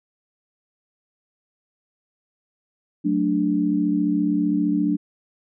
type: chord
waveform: sine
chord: D major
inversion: first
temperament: equal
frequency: 185 / 220 / 293.7 Hz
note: F#3 / A3 / D4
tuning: 0 / 0 / 0 cents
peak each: -24 / -25 / -20 dBFS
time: 3.04-4.97 s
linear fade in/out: 20 ms
effects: none